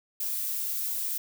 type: noise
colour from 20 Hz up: violet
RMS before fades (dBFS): -31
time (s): 0.2-1.18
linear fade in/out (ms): 5
effects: none